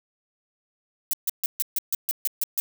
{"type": "noise bursts", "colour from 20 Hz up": "violet", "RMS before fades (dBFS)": -24, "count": 10, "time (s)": [1.11, 2.6], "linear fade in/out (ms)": 0, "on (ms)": 23, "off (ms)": 140, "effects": []}